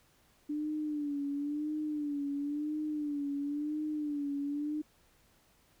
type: tone with vibrato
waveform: sine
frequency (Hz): 294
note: D4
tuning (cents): +2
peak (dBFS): -32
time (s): 0.49-4.82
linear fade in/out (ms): 10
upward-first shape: sine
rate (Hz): 0.97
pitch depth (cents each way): 68
effects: pink hiss -67 dBFS RMS until 5.8 s